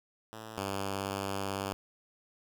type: tone pair in turn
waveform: 5% pulse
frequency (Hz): 110 / 98.19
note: A2 / G2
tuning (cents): 0 / +3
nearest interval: major second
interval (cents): 197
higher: first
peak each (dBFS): -32 / -22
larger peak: second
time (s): 0.33-0.58 / 0.58-1.73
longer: second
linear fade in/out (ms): 0
effects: none